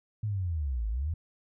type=linear two-way sweep; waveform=sine; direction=down then up; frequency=110 to 51 to 85.9 Hz; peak=-28 dBFS; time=0.23-1.14 s; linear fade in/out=5 ms; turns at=0.88 s; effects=none